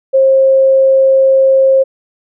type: tone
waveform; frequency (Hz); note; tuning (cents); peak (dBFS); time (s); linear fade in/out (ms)
sine; 534; C5; +35; -5; 0.13-1.84; 20
effects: none